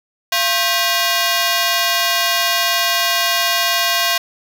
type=ring-modulated tone; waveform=10% pulse; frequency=881 Hz; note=A5; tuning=2 cents sharp; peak=-3 dBFS; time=0.32-4.18 s; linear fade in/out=5 ms; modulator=193 Hz; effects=none